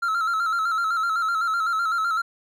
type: tone with vibrato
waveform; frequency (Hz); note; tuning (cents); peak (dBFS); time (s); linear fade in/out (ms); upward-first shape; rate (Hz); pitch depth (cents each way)
triangle; 1340; E6; +28; -19; 0.02-2.22; 10; square; 7.9; 58
effects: none